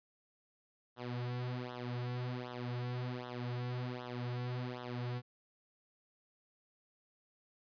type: tone with flanger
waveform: sawtooth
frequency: 123.47 Hz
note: B2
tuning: in tune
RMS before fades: -40 dBFS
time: 0.96-5.22 s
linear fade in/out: 50 ms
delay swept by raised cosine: 0.42 to 4.92 ms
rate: 1.3 Hz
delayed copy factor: -0.95
effects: resampled to 11025 Hz